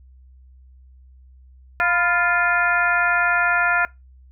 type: harmonic tone with a mistuned harmonic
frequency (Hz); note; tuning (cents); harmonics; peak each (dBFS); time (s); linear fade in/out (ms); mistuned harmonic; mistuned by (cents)
350; F4; +4; 2 / 3 / 4 / 5 / 6 / 7; -24 / -28 / -19 / -23 / -30 / -26; 1.8-3.85; 0; 3; -77
effects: noise-tail reverb RT60 0.2 s tail -22 dB re dry + added 64 Hz sine -45 dBFS peak until 4.31 s